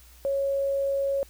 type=tone; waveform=sine; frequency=552 Hz; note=C#5; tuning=7 cents flat; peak=-23 dBFS; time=0.25-1.23 s; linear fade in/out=0 ms; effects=added 60 Hz sine -51 dBFS peak until 1.29 s + white hiss -55 dBFS RMS until 1.29 s